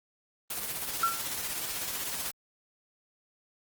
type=noise with tremolo; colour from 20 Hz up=white; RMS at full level=-33 dBFS; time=0.5-2.31 s; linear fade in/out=5 ms; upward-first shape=sine; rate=16 Hz; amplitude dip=40%
type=tone with exponential decay; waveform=sine; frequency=1355 Hz; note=E6; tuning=47 cents sharp; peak=-20 dBFS; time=1.03-1.27 s; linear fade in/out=5 ms; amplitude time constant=51 ms
effects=Opus 24 kbps